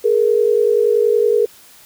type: tone pair together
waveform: sine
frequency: 420.6 / 471.2 Hz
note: G#4 / A#4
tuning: +22 / +19 cents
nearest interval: major second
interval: 197 cents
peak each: -14 dBFS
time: 0.04-1.46 s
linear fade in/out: 10 ms
effects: white hiss -45 dBFS RMS until 1.85 s